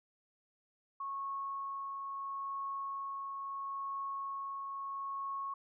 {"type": "tone with tremolo", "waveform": "sine", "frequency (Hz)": 1099, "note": "C#6", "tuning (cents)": -15, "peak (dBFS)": -36, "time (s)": [1, 5.54], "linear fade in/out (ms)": 5, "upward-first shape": "triangle", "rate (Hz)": 0.75, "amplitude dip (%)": 30, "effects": []}